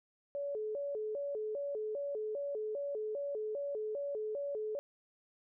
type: tone with vibrato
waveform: sine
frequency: 493.9 Hz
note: B4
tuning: in tune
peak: -35 dBFS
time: 0.35-4.79 s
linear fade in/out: 0 ms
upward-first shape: square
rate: 2.5 Hz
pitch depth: 240 cents each way
effects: none